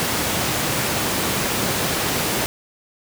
pink high-pass noise, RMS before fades -22 dBFS, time 0-2.46 s, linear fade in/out 0 ms, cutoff 110 Hz, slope 12 dB/octave, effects none

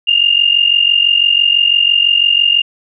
sine tone pair together, 2793 / 2839 Hz, F7 / F7, -1 / +28 cents, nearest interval unison, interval 29 cents, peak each -11 dBFS, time 0.07-2.62 s, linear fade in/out 10 ms, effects none

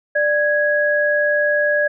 sine tone pair together, 591.7 / 1661.2 Hz, D5 / G#6, +13 / 0 cents, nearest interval octave + tritone, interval 1787 cents, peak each -17 dBFS, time 0.15-1.88 s, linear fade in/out 10 ms, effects none

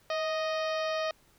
harmonic tone with a mistuned harmonic, 622.3 Hz, D#5, in tune, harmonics 1 / 2 / 3 / 4 / 5 / 6 / 7 / 8 / 9, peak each -30 / -36 / -40 / -42 / -44 / -46 / -47 / -48 / -49 dBFS, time 0.1-1.11 s, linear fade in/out 2 ms, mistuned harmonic 1, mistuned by +33 cents, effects pink hiss -64 dBFS RMS until 1.38 s

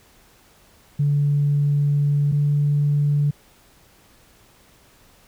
sine tone pair in turn, 144.4 / 145.49 Hz, D3 / D3, -29 / -16 cents, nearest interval unison, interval 13 cents, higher second, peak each -15 dBFS, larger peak neither, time 0.99-2.32 / 2.32-3.31 s, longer first, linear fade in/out 10 ms, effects tanh soft clip ceiling -11 dBFS + pink hiss -54 dBFS RMS until 5.27 s

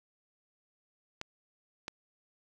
clicks, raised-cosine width 0.2 ms, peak -20 dBFS, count 2, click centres 1.214 / 1.881 s, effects none

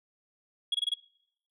sine tone bursts, 3327 Hz, G#7, 2 cents sharp, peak -22 dBFS, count 5, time 0.72-0.941 s, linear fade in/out 5 ms, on 25 ms, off 24 ms, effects noise-tail reverb RT60 0.7 s tail -24 dB re dry + tanh soft clip ceiling -24 dBFS

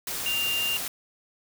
sine tone in noise, 2794 Hz, F7, in tune, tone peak -25 dBFS, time 0.26-0.77 s, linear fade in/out 2 ms, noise white, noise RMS -32 dBFS, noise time 0.07-0.88 s, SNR +4 dB, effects none

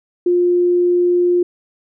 sine tone, 353.5 Hz, F4, 21 cents sharp, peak -11 dBFS, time 0.26-1.43 s, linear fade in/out 5 ms, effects none

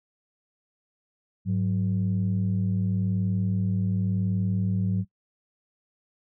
sine tone pair together, 103.49 / 184.4 Hz, G#2 / F#3, -6 / -6 cents, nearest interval minor seventh, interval 1000 cents, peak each -24 / -24 dBFS, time 1.45-5.05 s, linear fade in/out 50 ms, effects noise-tail reverb RT60 0.1 s tail -22 dB re dry + tanh soft clip ceiling -17 dBFS

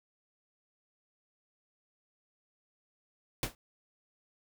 pink noise with exponential decay, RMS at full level -28 dBFS, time 3.43-3.55 s, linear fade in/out 1 ms, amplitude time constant 26 ms, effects none

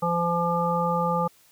harmonic tone, 171.4 Hz, F3, 32 cents flat, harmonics 1 / 3 / 5 / 7, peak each -27 / -27 / -27 / -27 dBFS, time 0.02-1.28 s, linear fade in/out 10 ms, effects white hiss -58 dBFS RMS until 1.51 s

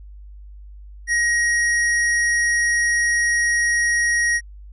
square tone, 1887 Hz, A#6, 21 cents sharp, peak -17 dBFS, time 1.07-4.41 s, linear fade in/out 50 ms, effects added 50 Hz sine -37 dBFS peak until 4.72 s + resampled to 24000 Hz

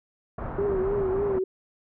pink low-pass noise, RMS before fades -33 dBFS, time 0.38-1.39 s, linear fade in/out 5 ms, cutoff 1300 Hz, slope 24 dB/octave
sine tone with vibrato, 390.5 Hz, G4, 7 cents flat, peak -23 dBFS, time 0.58-1.44 s, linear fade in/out 5 ms, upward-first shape triangle, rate 3.4 Hz, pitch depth 95 cents each way
effects none

